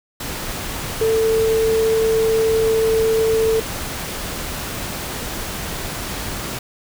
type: tone in noise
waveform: sine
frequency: 445.6 Hz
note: A4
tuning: 22 cents sharp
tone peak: -14 dBFS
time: 1.01-3.6 s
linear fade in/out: 5 ms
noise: pink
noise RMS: -27 dBFS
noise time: 0.2-6.59 s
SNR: +10 dB
effects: none